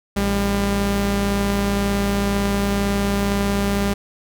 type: tone pair together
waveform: sawtooth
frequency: 55.55 / 200.2 Hz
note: A1 / G3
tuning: +17 / +37 cents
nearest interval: octave + minor seventh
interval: 2220 cents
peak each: -20 / -15 dBFS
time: 0.16-3.94 s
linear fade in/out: 10 ms
effects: none